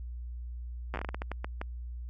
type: slowing click train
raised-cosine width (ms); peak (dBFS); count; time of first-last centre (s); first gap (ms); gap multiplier
0.5; -20; 13; 0.94-1.615; 8; 1.32
effects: added 60 Hz sine -37 dBFS peak until 2.09 s